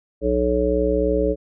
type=harmonic tone; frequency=61.6 Hz; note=B1; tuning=4 cents flat; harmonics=1 / 3 / 5 / 7 / 9; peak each=-24 / -29 / -24 / -21 / -22 dBFS; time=0.21-1.36 s; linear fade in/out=50 ms; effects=none